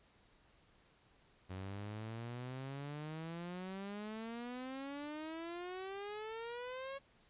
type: exponential sweep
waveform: sawtooth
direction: up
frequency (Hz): 91.8 to 554.4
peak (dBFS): -39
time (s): 1.49-6.99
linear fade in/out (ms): 20
effects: pink hiss -69 dBFS RMS until 7.29 s + resampled to 8000 Hz